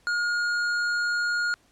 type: tone with hard clipping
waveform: triangle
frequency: 1428 Hz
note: F6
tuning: 38 cents sharp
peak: -25 dBFS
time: 0.07-1.54 s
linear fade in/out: 0 ms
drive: 12 dB
effects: pink hiss -62 dBFS RMS until 1.71 s + low-pass 10000 Hz 12 dB/octave